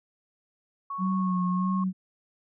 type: tone with pitch glide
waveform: sine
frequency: 1108.7 to 1088.4 Hz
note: C#6 to C#6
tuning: 0 to -32 cents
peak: -31 dBFS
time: 0.9-1.84 s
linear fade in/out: 5 ms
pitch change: -32 cents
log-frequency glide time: 1.02-1.49 s
type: tone with vibrato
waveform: sine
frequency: 185 Hz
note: F#3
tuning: in tune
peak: -24 dBFS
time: 0.98-1.93 s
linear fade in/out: 50 ms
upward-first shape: sine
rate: 1.6 Hz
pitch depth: 44 cents each way
effects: none